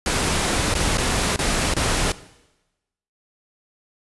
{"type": "noise with dropouts", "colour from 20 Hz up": "pink", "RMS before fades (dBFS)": -21, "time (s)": [0.06, 2.12], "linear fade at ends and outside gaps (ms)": 2, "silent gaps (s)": [[0.741, 0.751], [0.973, 0.981], [1.361, 1.39], [1.739, 1.765]], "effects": ["noise-tail reverb RT60 1.0 s tail -18 dB re dry", "resampled to 24000 Hz"]}